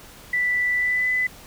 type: tone with pitch glide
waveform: sine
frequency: 1975.5 to 2004 Hz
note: B6 to B6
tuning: 0 to +25 cents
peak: -19 dBFS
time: 0.33-1.27 s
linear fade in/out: 5 ms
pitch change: +25 cents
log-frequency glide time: 0.75-1.08 s
effects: pink hiss -45 dBFS RMS until 1.46 s